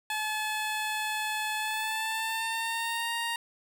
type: tone with pitch glide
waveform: 15% pulse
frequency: 860 to 932.4 Hz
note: A5 to A#5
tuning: -40 to 0 cents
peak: -23 dBFS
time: 0.1-3.36 s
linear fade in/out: 2 ms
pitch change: +140 cents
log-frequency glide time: 1.57-3.12 s
effects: none